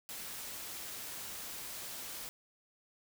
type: noise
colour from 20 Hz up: white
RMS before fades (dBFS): -44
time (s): 0.09-2.29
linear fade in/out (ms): 0
effects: none